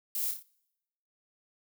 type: noise with echo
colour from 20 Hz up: violet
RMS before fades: -33 dBFS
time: 0.15-0.31 s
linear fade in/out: 2 ms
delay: 29 ms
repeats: 4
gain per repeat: -5 dB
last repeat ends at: 0.426 s
effects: noise-tail reverb RT60 0.9 s tail -26 dB re dry